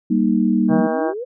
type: chord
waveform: sine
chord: Eb major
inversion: first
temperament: equal with one note detuned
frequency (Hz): 196 / 235.1 / 311.1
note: G3 / Bb3 / Eb4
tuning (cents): 0 / +15 / 0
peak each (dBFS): -18 / -17 / -20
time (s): 0.1-0.87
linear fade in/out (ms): 10
type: harmonic tone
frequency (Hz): 159.3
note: D#3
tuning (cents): +41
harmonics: 2 / 3 / 4 / 5 / 6 / 7 / 8 / 9 / 10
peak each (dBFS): -28 / -23 / -23 / -26 / -34 / -33 / -41 / -40 / -34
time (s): 0.68-1.14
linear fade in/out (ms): 50
type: exponential sweep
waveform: sine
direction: up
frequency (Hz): 135.5 to 523.3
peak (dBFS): -24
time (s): 0.69-1.25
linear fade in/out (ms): 20
effects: none